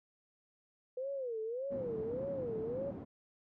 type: tone with vibrato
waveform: sine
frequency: 493.9 Hz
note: B4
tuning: in tune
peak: -36 dBFS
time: 0.97-2.91 s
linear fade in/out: 5 ms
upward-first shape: sine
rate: 1.7 Hz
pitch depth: 210 cents each way
type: band-pass noise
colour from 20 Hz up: pink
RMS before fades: -45 dBFS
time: 1.7-3.05 s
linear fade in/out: 20 ms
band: 140 to 400 Hz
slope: 12 dB/octave
effects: none